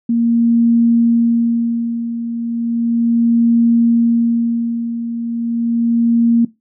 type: tone with tremolo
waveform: sine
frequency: 233.1 Hz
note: A#3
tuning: in tune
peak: -8 dBFS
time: 0.09-6.45 s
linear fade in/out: 5 ms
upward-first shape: sine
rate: 0.35 Hz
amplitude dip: 70%
effects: noise-tail reverb RT60 0.2 s tail -19 dB re dry